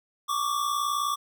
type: tone pair together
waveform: square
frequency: 1116.4 / 1176 Hz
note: C#6 / D6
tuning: +12 / +2 cents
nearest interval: minor second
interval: 90 cents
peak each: -30 / -28 dBFS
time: 0.28-1.16 s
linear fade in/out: 20 ms
effects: none